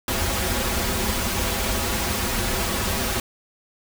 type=noise with comb filter; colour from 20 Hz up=pink; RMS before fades=-24 dBFS; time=0.08-3.2 s; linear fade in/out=2 ms; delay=6.7 ms; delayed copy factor=-0.9; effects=none